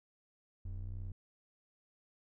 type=ring-modulated tone; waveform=triangle; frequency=61.74 Hz; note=B1; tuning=in tune; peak=-34 dBFS; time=0.65-1.12 s; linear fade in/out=5 ms; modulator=30.4 Hz; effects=none